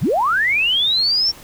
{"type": "linear sweep", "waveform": "sine", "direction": "up", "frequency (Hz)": [69.6, 5530], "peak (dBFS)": -14, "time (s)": [0.01, 1.32], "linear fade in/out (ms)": 20, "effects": ["pink hiss -41 dBFS RMS until 1.43 s"]}